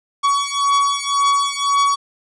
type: beating tone pair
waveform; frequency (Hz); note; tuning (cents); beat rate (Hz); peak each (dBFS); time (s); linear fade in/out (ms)
45% pulse; 1124 / 1125.9; C#6 / C#6; +24 / +27; 1.9; -18; 0.23-1.96; 20
effects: resampled to 22050 Hz